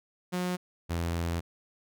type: tone pair in turn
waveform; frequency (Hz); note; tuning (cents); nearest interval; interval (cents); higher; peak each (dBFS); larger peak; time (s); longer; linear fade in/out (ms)
sawtooth; 180 / 84.61; F#3 / E2; -47 / +46; octave + minor second; 1307; first; -25; neither; 0.32-0.57 / 0.89-1.41; second; 20
effects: none